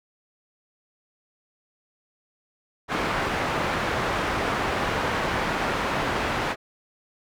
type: low-pass noise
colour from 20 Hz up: white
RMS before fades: -26 dBFS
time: 2.88-6.56 s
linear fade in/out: 50 ms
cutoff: 1500 Hz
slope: 12 dB/octave
effects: none